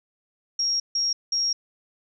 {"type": "tone bursts at uneven times", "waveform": "sine", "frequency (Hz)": 5588, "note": "F8", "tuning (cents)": 0, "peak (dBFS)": -21, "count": 3, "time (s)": [[0.59, 0.8], [0.95, 1.13], [1.32, 1.53]], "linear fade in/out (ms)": 5, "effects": []}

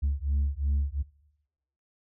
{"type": "beating tone pair", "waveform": "sine", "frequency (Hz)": [69.3, 72.1], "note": ["C#2", "D2"], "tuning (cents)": [0, -31], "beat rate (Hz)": 2.8, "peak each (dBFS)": -26, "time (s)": [0.02, 1.03], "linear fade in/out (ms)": 20, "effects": ["noise-tail reverb RT60 0.9 s tail -22 dB re dry", "tanh soft clip ceiling -21 dBFS"]}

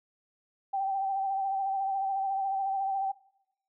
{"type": "tone with vibrato", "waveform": "sine", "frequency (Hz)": 779, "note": "G5", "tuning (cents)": -11, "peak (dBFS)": -27, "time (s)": [0.73, 3.12], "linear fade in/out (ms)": 10, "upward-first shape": "sine", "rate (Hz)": 14, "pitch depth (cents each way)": 32, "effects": ["noise-tail reverb RT60 0.9 s tail -23 dB re dry"]}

